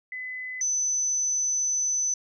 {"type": "tone pair in turn", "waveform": "sine", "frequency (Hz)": [2015, 6038], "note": ["B6", "F#8"], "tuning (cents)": [34, 34], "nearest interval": "octave + perfect fifth", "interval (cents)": 1900, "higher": "second", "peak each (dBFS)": [-32, -23], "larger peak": "second", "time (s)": [[0.12, 0.61], [0.61, 2.14]], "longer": "second", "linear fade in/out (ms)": 2, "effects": []}